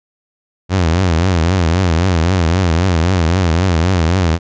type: tone with vibrato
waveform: sawtooth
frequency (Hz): 87.31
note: F2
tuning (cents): 0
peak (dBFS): -7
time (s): 0.69-4.39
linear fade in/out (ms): 50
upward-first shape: triangle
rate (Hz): 3.8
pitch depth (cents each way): 190
effects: resampled to 16000 Hz